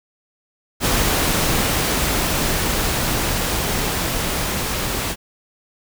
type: noise with level ramp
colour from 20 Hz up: pink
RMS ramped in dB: -18 to -23 dBFS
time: 0.8-5.16 s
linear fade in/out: 50 ms
effects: none